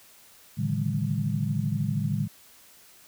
sine tone cluster, 111.2 / 142.3 / 155.1 / 179.4 / 202.8 Hz, A2 / C#3 / D#3 / F3 / G#3, +19 / +46 / -5 / +47 / -41 cents, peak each -30 / -30 / -30 / -36 / -31 dBFS, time 0.57-2.28 s, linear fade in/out 20 ms, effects white hiss -54 dBFS RMS until 3.07 s

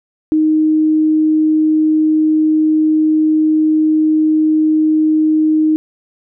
sine tone, 311.1 Hz, D#4, in tune, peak -9 dBFS, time 0.32-5.76 s, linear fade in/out 0 ms, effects none

